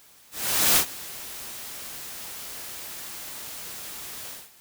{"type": "noise with ADSR envelope", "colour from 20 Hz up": "white", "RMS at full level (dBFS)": -18, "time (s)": [0.31, 4.51], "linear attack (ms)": 460, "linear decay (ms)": 82, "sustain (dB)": -20, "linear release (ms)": 210, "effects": ["white hiss -54 dBFS RMS until 4.6 s"]}